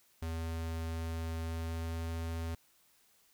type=tone with pitch glide; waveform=square; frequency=81.9 to 82.47 Hz; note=E2 to E2; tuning=-11 to +1 cents; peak=-36 dBFS; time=0.22-2.55 s; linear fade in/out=5 ms; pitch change=+12 cents; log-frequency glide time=1.43-2.09 s; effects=white hiss -68 dBFS RMS until 3.33 s